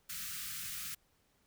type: band-stop noise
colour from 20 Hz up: white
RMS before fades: -42 dBFS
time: 0.09-0.95 s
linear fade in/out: 10 ms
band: 220 to 1200 Hz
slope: 96 dB/octave
effects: pink hiss -73 dBFS RMS until 1.46 s